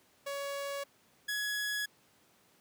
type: tone pair in turn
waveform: sawtooth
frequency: 561 / 1681.1 Hz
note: C#5 / G#6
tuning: +21 / +21 cents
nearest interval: octave + perfect fifth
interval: 1900 cents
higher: second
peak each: -32 / -29 dBFS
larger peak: second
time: 0.26-0.84 / 1.28-1.86 s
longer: neither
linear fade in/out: 10 ms
effects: pink hiss -66 dBFS RMS until 2.6 s + high-pass 150 Hz 12 dB/octave